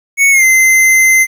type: tone with pitch glide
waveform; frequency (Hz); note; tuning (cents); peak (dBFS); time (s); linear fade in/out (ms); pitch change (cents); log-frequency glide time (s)
square; 2217 to 2069; C#7 to C7; 0 to -20; -6; 0.17-1.27; 50; -120; 0.31-0.44
effects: 8-bit